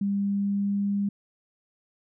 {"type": "tone with pitch glide", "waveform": "sine", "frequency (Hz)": [199.9, 201.2], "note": ["G3", "G3"], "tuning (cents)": [34, 45], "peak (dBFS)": -23, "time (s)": [0.01, 1.09], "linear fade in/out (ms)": 5, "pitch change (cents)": 11, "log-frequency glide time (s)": [0.18, 0.95], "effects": []}